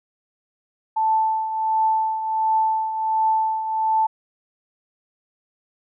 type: tone with tremolo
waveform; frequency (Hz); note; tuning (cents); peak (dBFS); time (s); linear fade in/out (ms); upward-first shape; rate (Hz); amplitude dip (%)
sine; 880; A5; 0; -15; 0.96-4.07; 10; triangle; 1.4; 65
effects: none